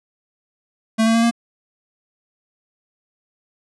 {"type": "tone with pitch steps", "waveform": "square", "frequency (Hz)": [222.4, 226, 229.7, 233.5], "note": ["A3", "A3", "A#3", "A#3"], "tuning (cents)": [19, 47, -25, 3], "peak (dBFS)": -14, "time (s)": [0.98, 1.312], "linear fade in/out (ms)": 20, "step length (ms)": 83, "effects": ["resampled to 24000 Hz"]}